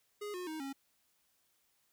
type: tone with pitch steps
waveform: square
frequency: 414.4 / 360.8 / 314.1 / 273.4 Hz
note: G#4 / F#4 / D#4 / C#4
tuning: -4 / -44 / +16 / -24 cents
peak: -40 dBFS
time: 0.21-0.73 s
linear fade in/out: 10 ms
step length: 130 ms
effects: white hiss -75 dBFS RMS until 1.92 s